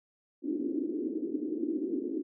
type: band-pass noise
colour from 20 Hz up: white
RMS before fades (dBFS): -33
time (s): 0.42-2.23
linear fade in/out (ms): 50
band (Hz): 270 to 350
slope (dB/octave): 48
effects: none